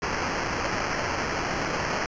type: noise with sample-and-hold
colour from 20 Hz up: violet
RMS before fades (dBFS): -28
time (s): 0.02-2.06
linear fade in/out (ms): 2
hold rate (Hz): 3675
effects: resampled to 16000 Hz